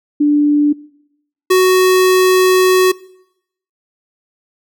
sine / square tone pair in turn, 293.7 / 371 Hz, D4 / F#4, 0 / +5 cents, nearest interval major third, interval 405 cents, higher second, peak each -8 dBFS, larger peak neither, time 0.2-0.73 / 1.5-2.92 s, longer second, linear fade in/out 10 ms, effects noise-tail reverb RT60 0.8 s tail -22 dB re dry

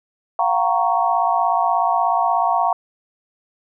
sine chord, Gb major seventh, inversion third, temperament equal with one note detuned, 698.5 / 755.1 / 932.3 / 1108.7 Hz, F5 / Gb5 / Bb5 / Db6, 0 / +35 / 0 / 0 cents, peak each -20 / -21 / -20 / -22 dBFS, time 0.39-2.73 s, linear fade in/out 2 ms, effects none

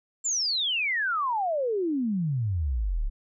sine exponential sweep, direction down, 7459 to 31.8 Hz, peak -24 dBFS, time 0.24-3.1 s, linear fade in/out 20 ms, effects none

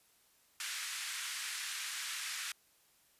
pink band-pass noise, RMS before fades -41 dBFS, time 0.6-2.52 s, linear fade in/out 2 ms, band 1500 to 11000 Hz, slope 24 dB/octave, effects white hiss -69 dBFS RMS until 3.19 s + resampled to 32000 Hz

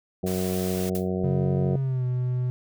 harmonic tone, 92.5 Hz, F#2, in tune, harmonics 1 / 2 / 3 / 4 / 5 / 6 / 7 / 8, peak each -33 / -27 / -40 / -30 / -33 / -39 / -37 / -42 dBFS, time 0.23-1.76 s, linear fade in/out 5 ms
white band-stop noise, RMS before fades -37 dBFS, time 0.26-0.9 s, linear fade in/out 10 ms, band 260 to 460 Hz, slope 96 dB/octave
blue noise with exponential decay, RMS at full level -32 dBFS, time 0.95-1.08 s, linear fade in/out 0 ms, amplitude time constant 28 ms
triangle tone with pitch glide, 139.8 to 125.27 Hz, C#3 to B2, +15 to +25 cents, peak -21 dBFS, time 1.24-2.5 s, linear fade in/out 0 ms, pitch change -190 cents, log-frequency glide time 1.69-2.05 s
effects none

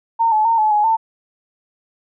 sine tone with pitch steps, 915 / 860 / 915 / 860 / 838 / 896 Hz, A#5 / A5 / A#5 / A5 / G#5 / A5, -32 / -40 / -32 / -40 / +15 / +31 cents, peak -12 dBFS, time 0.19-0.97 s, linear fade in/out 20 ms, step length 130 ms, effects none

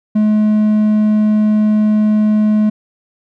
triangle tone with hard clipping, 213 Hz, G#3, 44 cents sharp, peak -10 dBFS, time 0.15-2.7 s, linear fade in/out 10 ms, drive 6 dB, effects none

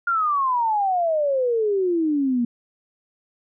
sine exponential sweep, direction down, 1418 to 233.1 Hz, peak -18 dBFS, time 0.07-2.45 s, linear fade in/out 5 ms, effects none

